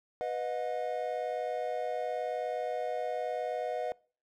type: chord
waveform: triangle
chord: B major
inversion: none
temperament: equal with one note detuned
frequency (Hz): 493.9 / 622.3 / 721.4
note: B4 / D#5 / F#5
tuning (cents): 0 / 0 / -44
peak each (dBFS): -34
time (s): 0.21-3.92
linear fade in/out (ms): 0
effects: noise-tail reverb RT60 0.4 s tail -24 dB re dry